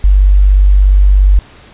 sine tone, 48.51 Hz, G1, 17 cents flat, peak -3 dBFS, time 0.04-1.39 s, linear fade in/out 0 ms, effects pink hiss -39 dBFS RMS until 1.73 s + resampled to 8000 Hz

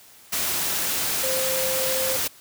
sine tone in noise, 523.3 Hz, C5, in tune, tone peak -26 dBFS, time 1.23-2.17 s, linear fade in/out 10 ms, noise white, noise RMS -25 dBFS, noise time 0.32-2.28 s, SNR -4 dB, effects white hiss -50 dBFS RMS until 2.4 s + high-pass 60 Hz 12 dB/octave

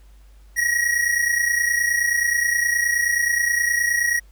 square tone pair together, 1879.5 / 1909 Hz, A#6 / A#6, +14 / +41 cents, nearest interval unison, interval 27 cents, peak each -24 / -20 dBFS, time 0.56-4.2 s, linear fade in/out 20 ms, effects added 50 Hz sine -45 dBFS peak until 4.31 s + pink hiss -60 dBFS RMS until 4.31 s

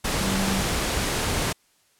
sine tone in noise, 193.6 Hz, G3, 21 cents flat, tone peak -25 dBFS, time 0.2-0.62 s, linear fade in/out 10 ms, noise pink, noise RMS -25 dBFS, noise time 0.04-1.53 s, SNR -3 dB, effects white hiss -63 dBFS RMS until 1.99 s + low-pass 11000 Hz 12 dB/octave

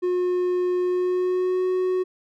triangle tone with pitch glide, 360 to 368.8 Hz, F#4 to F#4, -47 to -6 cents, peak -18 dBFS, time 0.02-2.04 s, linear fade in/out 20 ms, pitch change +41 cents, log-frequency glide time 0.79-1.65 s, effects none

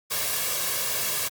white noise with comb filter, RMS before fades -27 dBFS, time 0.1-1.29 s, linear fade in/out 20 ms, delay 1.8 ms, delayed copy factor +0.6, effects high-pass 100 Hz 12 dB/octave + Opus 48 kbps

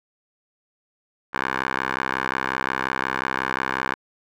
10% pulse tone with band-pass filter, 65.6 Hz, C2, 5 cents sharp, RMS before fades -26 dBFS, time 1.33-3.95 s, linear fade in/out 20 ms, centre 1400 Hz, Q 2.1, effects none

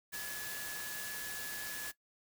sine tone in noise, 1703 Hz, G#6, 43 cents sharp, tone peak -42 dBFS, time 0.12-1.92 s, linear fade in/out 20 ms, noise white, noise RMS -43 dBFS, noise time 0.12-1.92 s, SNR -2 dB, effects noise-tail reverb RT60 0.1 s tail -18 dB re dry

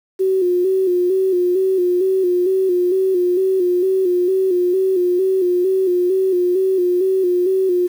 sine tone with vibrato, 368.3 Hz, F#4, 8 cents flat, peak -13 dBFS, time 0.19-7.88 s, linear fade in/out 20 ms, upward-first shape square, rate 2.2 Hz, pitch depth 53 cents each way, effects 7-bit

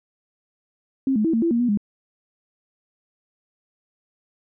sine tone with pitch steps, 267.5 / 213.6 / 326.3 / 227.5 / 335.7 / 234.8 / 243.5 / 205.6 Hz, C4 / G#3 / E4 / A#3 / E4 / A#3 / B3 / G#3, +38 / +49 / -18 / -42 / +32 / +13 / -24 / -17 cents, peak -17 dBFS, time 1.07-1.774 s, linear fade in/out 2 ms, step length 88 ms, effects none

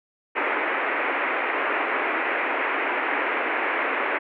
white band-pass noise, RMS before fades -25 dBFS, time 0.35-4.19 s, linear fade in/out 20 ms, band 280 to 2400 Hz, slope 48 dB/octave, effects none

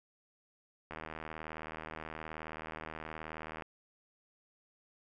click train, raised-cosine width 0.5 ms, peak -27 dBFS, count 215, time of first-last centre 0.91-3.622 s, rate 78.9 Hz, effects none

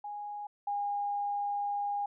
sine tone pair in turn, 826 / 814.2 Hz, G#5 / G#5, -10 / -35 cents, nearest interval unison, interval 25 cents, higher first, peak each -37 / -30 dBFS, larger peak second, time 0.04-0.47 / 0.67-2.06 s, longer second, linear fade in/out 5 ms, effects none

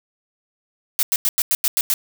blue noise bursts, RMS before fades -18 dBFS, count 8, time 0.99-1.939 s, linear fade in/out 0 ms, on 39 ms, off 91 ms, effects none

